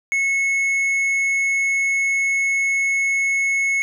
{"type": "tone with tanh clipping", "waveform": "triangle", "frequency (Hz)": 2191, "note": "C#7", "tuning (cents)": -21, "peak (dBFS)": -18, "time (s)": [0.12, 3.82], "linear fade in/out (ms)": 0, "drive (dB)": 10, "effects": []}